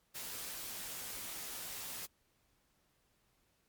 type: noise with comb filter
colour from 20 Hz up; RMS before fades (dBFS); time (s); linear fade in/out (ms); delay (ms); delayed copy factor
white; -44; 0.14-2.07; 20; 14; -0.55
effects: pink hiss -75 dBFS RMS until 3.68 s + MP3 96 kbps